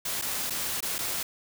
white noise with dropouts, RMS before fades -31 dBFS, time 0.05-1.23 s, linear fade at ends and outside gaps 5 ms, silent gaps 0.215-0.221 / 0.499-0.504 / 0.806-0.825 / 0.983-0.988 s, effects none

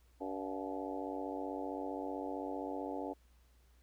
harmonic tone with a mistuned harmonic, 95.5 Hz, G2, 45 cents flat, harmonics 3 / 4 / 5 / 6 / 7 / 8 / 9, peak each -42 / -46 / -45 / -47 / -48 / -48 / -46 dBFS, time 0.2-3.14 s, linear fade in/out 20 ms, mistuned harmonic 8, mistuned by -75 cents, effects added 60 Hz sine -63 dBFS peak until 3.82 s + pink hiss -73 dBFS RMS until 3.82 s

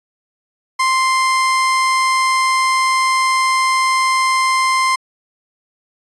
30% pulse tone, 1046.5 Hz, C6, in tune, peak -10 dBFS, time 0.79-4.96 s, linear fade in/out 10 ms, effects resampled to 24000 Hz

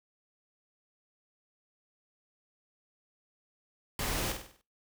pink noise with echo, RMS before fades -34 dBFS, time 3.99-4.32 s, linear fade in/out 2 ms, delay 49 ms, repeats 6, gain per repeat -6 dB, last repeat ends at 4.614 s, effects noise-tail reverb RT60 0.3 s tail -22 dB re dry

